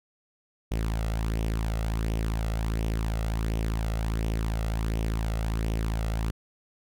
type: tone with flanger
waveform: sawtooth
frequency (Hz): 55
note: A1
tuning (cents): 0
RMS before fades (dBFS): -28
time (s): 0.71-6.31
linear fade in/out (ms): 10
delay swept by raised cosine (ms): 0.33 to 1.53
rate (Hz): 1.4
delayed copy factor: +0.5
effects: none